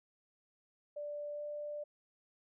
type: tone with pitch glide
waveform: sine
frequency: 587.3 to 591 Hz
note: D5 to D5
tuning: 0 to +11 cents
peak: -39 dBFS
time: 0.96-1.84 s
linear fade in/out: 10 ms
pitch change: +11 cents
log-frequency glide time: 1.33-1.42 s
effects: none